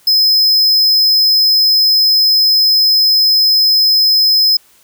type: tone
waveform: square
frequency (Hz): 5100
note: D#8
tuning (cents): +42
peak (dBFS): -8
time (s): 0.07-4.57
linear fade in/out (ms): 5
effects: white hiss -49 dBFS RMS until 4.83 s